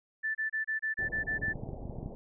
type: tone bursts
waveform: sine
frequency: 1760 Hz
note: A6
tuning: in tune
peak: -29 dBFS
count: 9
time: 0.23-1.534 s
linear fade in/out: 20 ms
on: 120 ms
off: 28 ms
type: low-pass noise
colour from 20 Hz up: pink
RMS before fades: -43 dBFS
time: 0.99-2.15 s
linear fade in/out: 0 ms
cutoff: 790 Hz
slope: 48 dB/octave
type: clicks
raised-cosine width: 5 ms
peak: -27 dBFS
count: 12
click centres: 1.188 / 1.434 / 1.483 / 1.557 / 1.635 / 1.69 / 1.733 / 1.855 / 1.897 / 1.986 / 2.03 / 2.061 s
effects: none